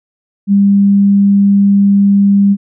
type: tone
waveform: sine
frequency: 199.7 Hz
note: G3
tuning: 32 cents sharp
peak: -5 dBFS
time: 0.47-2.57 s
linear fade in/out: 50 ms
effects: none